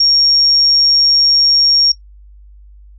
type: tone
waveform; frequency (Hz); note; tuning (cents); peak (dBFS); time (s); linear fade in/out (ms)
sine; 5550; F8; -12; -8; 0-1.92; 5
effects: noise-tail reverb RT60 0.1 s tail -18 dB re dry + added 50 Hz sine -37 dBFS peak until 2.98 s